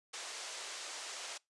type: band-pass noise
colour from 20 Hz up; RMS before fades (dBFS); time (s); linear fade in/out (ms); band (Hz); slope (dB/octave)
white; -45; 0.13-1.38; 10; 420 to 7700; 24
effects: noise-tail reverb RT60 0.2 s tail -24 dB re dry + resampled to 24000 Hz